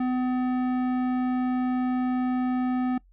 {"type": "tone with tanh clipping", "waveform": "sine", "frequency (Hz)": 252.7, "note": "B3", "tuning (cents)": 40, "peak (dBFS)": -25, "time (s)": [0, 2.98], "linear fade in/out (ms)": 5, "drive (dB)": 14, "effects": ["noise-tail reverb RT60 0.1 s tail -21 dB re dry", "added 45 Hz sine -54 dBFS peak until 3.12 s"]}